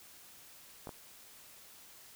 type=clicks; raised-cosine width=1 ms; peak=-29 dBFS; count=2; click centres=0.872 / 0.892 s; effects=white hiss -56 dBFS RMS until 2.15 s